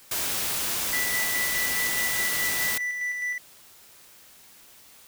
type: noise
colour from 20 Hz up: white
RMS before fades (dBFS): -28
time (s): 0.11-2.78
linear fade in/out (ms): 5
type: tone with tremolo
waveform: triangle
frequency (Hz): 1975.5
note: B6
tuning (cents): 0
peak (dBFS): -24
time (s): 0.93-3.38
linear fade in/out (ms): 2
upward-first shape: square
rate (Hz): 4.8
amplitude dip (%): 35
effects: white hiss -52 dBFS RMS until 5.07 s